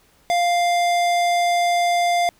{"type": "tone with hard clipping", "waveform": "sine", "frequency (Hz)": 698.5, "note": "F5", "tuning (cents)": 0, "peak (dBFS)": -18, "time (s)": [0.3, 2.29], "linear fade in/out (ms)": 0, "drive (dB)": 18, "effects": ["pink hiss -57 dBFS RMS until 2.39 s"]}